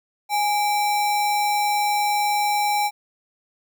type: tone with sample-and-hold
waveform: sine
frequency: 829 Hz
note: G#5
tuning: 3 cents flat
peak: -18 dBFS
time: 0.29-2.91 s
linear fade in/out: 50 ms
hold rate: 3150 Hz
effects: none